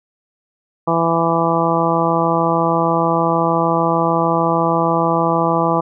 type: harmonic tone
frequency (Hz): 166.5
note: E3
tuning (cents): +18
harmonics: 1 / 2 / 3 / 4 / 5 / 6 / 7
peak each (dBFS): -21 / -21 / -21 / -21 / -21 / -21 / -21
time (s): 0.87-5.81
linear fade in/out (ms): 10
effects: none

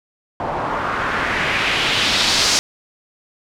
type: noise with low-pass filter sweep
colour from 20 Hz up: white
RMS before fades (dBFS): -19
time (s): 0.4-2.59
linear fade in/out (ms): 0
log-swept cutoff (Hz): 820 to 5700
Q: 1.8
effects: none

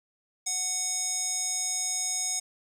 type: tone with band-pass filter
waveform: square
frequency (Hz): 740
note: F#5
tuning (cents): 0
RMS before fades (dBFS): -30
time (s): 0.46-2.4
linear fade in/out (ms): 10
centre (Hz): 7200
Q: 8
effects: 10-bit

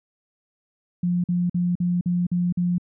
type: tone bursts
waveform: sine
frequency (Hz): 176.5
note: F3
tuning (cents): +19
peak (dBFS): -19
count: 7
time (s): 1.03-2.782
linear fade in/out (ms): 5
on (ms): 210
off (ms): 47
effects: none

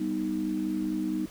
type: chord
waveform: sine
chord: G augmented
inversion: none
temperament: equal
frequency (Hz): 196 / 246.9 / 311.1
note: G3 / B3 / D#4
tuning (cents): 0 / 0 / 0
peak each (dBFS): -33 / -34 / -29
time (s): 0-1.26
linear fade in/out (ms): 5
effects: pink hiss -50 dBFS RMS until 1.3 s

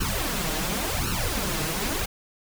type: noise with flanger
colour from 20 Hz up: pink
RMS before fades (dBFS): -27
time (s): 0-2.06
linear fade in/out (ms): 10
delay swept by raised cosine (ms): 0.71 to 6.41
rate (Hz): 0.92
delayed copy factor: +0.95
effects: none

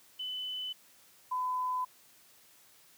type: tone pair in turn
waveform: sine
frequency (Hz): 3012 / 1008.3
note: F#7 / B5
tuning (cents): +30 / +36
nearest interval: octave + perfect fifth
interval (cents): 1894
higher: first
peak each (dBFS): -35 / -30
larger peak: second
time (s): 0.19-0.73 / 1.31-1.85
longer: neither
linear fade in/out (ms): 10
effects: white hiss -61 dBFS RMS until 2.97 s + high-pass 80 Hz 12 dB/octave

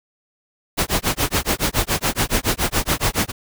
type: noise with tremolo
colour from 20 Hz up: pink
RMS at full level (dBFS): -17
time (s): 0.77-3.32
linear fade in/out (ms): 20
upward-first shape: sine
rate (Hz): 7.1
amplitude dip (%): 100
effects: none

